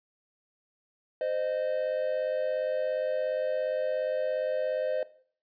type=tone pair together; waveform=triangle; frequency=517.8 / 615 Hz; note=C5 / D#5; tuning=-18 / -20 cents; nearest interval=minor third; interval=298 cents; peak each=-28 dBFS; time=1.21-5.03 s; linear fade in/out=2 ms; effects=noise-tail reverb RT60 0.5 s tail -17 dB re dry + resampled to 11025 Hz